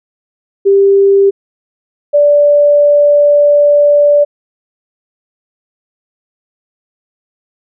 sine tone pair in turn, 395.1 / 582.9 Hz, G4 / D5, +14 / -13 cents, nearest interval perfect fifth, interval 673 cents, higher second, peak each -4 dBFS, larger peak neither, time 0.65-1.31 / 2.13-4.25 s, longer second, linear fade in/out 20 ms, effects none

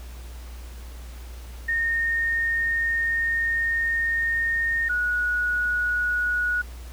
sine tone pair in turn, 1839 / 1459.6 Hz, A#6 / F#6, -24 / -24 cents, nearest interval major third, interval 400 cents, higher first, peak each -21 dBFS, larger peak neither, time 1.68-4.89 / 4.89-6.62 s, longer first, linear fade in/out 10 ms, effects added 60 Hz sine -36 dBFS peak until 6.92 s + pink hiss -48 dBFS RMS until 6.92 s

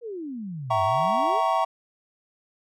sine exponential two-way sweep, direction down then up, 493.9 to 93.4 to 493.9 Hz, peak -31 dBFS, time 0.01-1.42 s, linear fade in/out 50 ms, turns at 0.83 s
triangle chord, E diminished seventh, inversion none, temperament equal with one note detuned, 659.3 / 764.3 / 932.3 / 1108.7 Hz, E5 / G5 / Bb5 / Db6, 0 / -44 / 0 / 0 cents, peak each -24 dBFS, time 0.7-1.65 s, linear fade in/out 10 ms
effects none

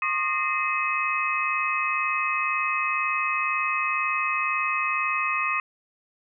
sine tone cluster, 1082 / 1224 / 1846 / 2071 / 2548 Hz, C#6 / D#6 / A#6 / C7 / D#7, -42 / -29 / -17 / -18 / +41 cents, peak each -30 / -28 / -34 / -33 / -26 dBFS, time 0.02-5.6 s, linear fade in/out 2 ms, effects none

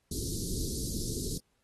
pink band-stop noise, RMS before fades -35 dBFS, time 0.11-1.38 s, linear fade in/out 5 ms, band 430 to 4200 Hz, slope 48 dB/octave, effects pink hiss -75 dBFS RMS until 1.63 s + AAC 32 kbps

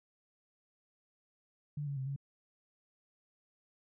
sine tone with pitch steps, 146.8 / 141 / 132.3 / 138.9 Hz, D3 / C#3 / C3 / C#3, 0 / +30 / +20 / +4 cents, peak -35 dBFS, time 1.77-2.162 s, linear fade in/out 5 ms, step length 98 ms, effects none

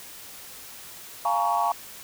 sine chord, Bb minor seventh, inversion second, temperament just, 699.2 / 839.1 / 932.3 / 1118.8 Hz, F5 / Ab5 / Bb5 / Db6, +2 / +18 / 0 / +16 cents, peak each -26 dBFS, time 1.25-1.72 s, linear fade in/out 2 ms, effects tanh soft clip ceiling -13 dBFS + white hiss -43 dBFS RMS until 2.03 s

